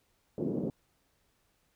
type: band-pass noise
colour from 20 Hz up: pink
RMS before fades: -33 dBFS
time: 0.38-0.7 s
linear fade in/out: 2 ms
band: 170 to 420 Hz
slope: 24 dB/octave
effects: pink hiss -73 dBFS RMS until 1.75 s